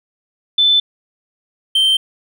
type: tone pair in turn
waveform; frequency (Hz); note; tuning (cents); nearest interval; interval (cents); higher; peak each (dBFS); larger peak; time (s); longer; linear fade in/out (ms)
sine / triangle; 3520 / 3125; A7 / G7; 0 / -6; major second; 206; first; -9; neither; 0.58-0.8 / 1.75-1.97; neither; 5
effects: none